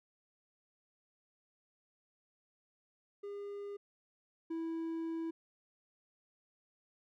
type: tone pair in turn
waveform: triangle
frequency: 405.1 / 327.9 Hz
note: G#4 / E4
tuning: -43 / -9 cents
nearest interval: major third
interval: 366 cents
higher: first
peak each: -39 / -34 dBFS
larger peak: second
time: 3.23-3.77 / 4.5-5.31 s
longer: second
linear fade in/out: 10 ms
effects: none